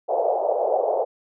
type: band-pass noise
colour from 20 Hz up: white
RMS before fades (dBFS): -22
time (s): 0.08-1.05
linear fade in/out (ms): 20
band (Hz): 450 to 740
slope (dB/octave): 48
effects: none